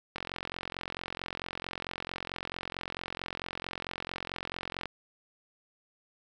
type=click train; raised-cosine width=0.3 ms; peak=-19 dBFS; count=210; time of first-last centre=0.16-4.857 s; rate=44.5 Hz; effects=none